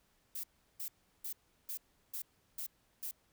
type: noise bursts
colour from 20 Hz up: violet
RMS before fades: -41 dBFS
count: 7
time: 0.35-3.112 s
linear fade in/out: 5 ms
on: 86 ms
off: 360 ms
effects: pink hiss -73 dBFS RMS until 3.32 s